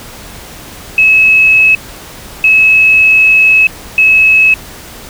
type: tone bursts at uneven times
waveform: sine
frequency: 2580 Hz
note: E7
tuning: 38 cents flat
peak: -3 dBFS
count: 3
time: 0.98-1.75 / 2.44-3.67 / 3.98-4.54 s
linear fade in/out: 2 ms
effects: pink hiss -30 dBFS RMS until 5.09 s